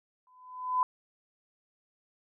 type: tone with exponential growth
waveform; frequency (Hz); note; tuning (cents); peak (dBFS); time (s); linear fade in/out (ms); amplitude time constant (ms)
sine; 1008; B5; +35; -21; 0.27-0.83; 1; 120
effects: none